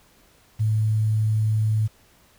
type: tone with quantisation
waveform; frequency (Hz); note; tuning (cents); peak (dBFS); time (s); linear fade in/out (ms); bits
sine; 108.6; A2; -22; -18; 0.59-1.88; 20; 8
effects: pink hiss -57 dBFS RMS until 2.38 s